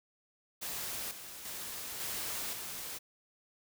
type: noise with level steps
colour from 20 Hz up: white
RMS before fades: -39 / -47 / -42 / -38 / -42 dBFS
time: 0.61-2.99 s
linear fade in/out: 20 ms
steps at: 1.11 / 1.45 / 2 / 2.53 s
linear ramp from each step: 2 ms
effects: none